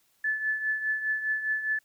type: tone with tremolo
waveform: sine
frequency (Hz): 1737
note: A6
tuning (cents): -23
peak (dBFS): -23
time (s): 0.24-1.79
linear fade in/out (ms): 5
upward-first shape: triangle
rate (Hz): 4.9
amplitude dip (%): 70
effects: white hiss -68 dBFS RMS until 1.84 s